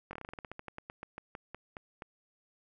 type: slowing click train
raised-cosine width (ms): 0.5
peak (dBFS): -27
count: 21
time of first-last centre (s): 0.11-2.022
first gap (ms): 21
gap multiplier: 1.14
effects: none